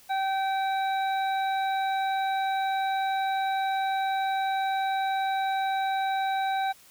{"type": "harmonic tone", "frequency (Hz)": 773, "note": "G5", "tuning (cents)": -24, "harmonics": [1, 2, 3, 5], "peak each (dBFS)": [-25, -35, -40, -39], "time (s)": [0.09, 6.73], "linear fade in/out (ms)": 20, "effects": ["white hiss -55 dBFS RMS until 6.9 s"]}